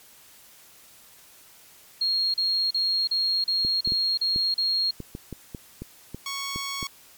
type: tone bursts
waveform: sine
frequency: 4261 Hz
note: C8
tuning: 31 cents sharp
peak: -21 dBFS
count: 8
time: 2.01-4.909 s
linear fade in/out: 5 ms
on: 330 ms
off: 37 ms
type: clicks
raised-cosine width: 3 ms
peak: -21 dBFS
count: 12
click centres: 3.649 / 3.875 / 3.921 / 4.361 / 5.003 / 5.151 / 5.327 / 5.548 / 5.82 / 6.146 / 6.56 / 6.828 s
type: tone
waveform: 10% pulse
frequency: 1108.7 Hz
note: C#6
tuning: in tune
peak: -21 dBFS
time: 6.26-6.87 s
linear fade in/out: 2 ms
effects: white hiss -52 dBFS RMS until 7.17 s + MP3 96 kbps